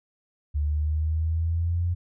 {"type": "exponential sweep", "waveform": "sine", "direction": "up", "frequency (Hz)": [73, 88.2], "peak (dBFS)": -22, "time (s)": [0.54, 1.95], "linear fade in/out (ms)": 20, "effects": []}